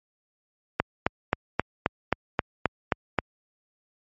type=click train; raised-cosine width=0.5 ms; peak=-5 dBFS; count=10; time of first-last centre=0.8-3.187 s; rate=3.77 Hz; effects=high-pass 60 Hz 12 dB/octave + MP3 32 kbps